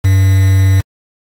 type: tone with quantisation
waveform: triangle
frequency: 96 Hz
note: G2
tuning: 36 cents flat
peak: -4 dBFS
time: 0.04-0.81 s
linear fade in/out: 10 ms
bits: 4
effects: AAC 64 kbps